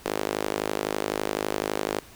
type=tone with high-pass filter; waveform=sawtooth; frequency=51.91 Hz; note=G#1; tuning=in tune; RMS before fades=-29 dBFS; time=0.05-2 s; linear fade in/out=10 ms; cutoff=400 Hz; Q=1.6; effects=pink hiss -49 dBFS RMS until 2.15 s